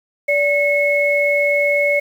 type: tone pair together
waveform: sine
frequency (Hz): 579 / 2186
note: D5 / C#7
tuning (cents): -25 / -25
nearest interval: octave + major seventh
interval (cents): 2300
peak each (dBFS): -16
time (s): 0.28-2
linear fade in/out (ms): 10
effects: 7-bit